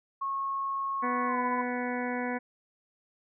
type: tone with pitch glide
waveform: sine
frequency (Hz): 1093 to 1002.3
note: C#6 to B5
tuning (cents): -25 to +25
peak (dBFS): -29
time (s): 0.21-1.62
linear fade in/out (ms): 10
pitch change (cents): -150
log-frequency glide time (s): 1.27-1.37
type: harmonic tone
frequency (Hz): 246.9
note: B3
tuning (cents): 0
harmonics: 1 / 2 / 3 / 4 / 6 / 7 / 8 / 9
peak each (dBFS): -33 / -36 / -38 / -39 / -41 / -41 / -42 / -43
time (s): 1.02-2.39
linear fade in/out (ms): 20
effects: none